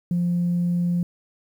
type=tone; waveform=sine; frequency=174.61 Hz; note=F3; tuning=in tune; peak=-18 dBFS; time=0.11-1.03 s; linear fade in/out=2 ms; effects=tanh soft clip ceiling -16 dBFS + 9-bit